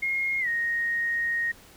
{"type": "tone with pitch glide", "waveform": "sine", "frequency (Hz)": [2145, 1867.3], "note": ["C7", "A#6"], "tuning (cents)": [42, 2], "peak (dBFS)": -24, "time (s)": [0.02, 1.52], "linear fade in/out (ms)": 10, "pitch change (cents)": -240, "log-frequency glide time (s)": [0.4, 0.48], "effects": ["pink hiss -52 dBFS RMS until 1.76 s"]}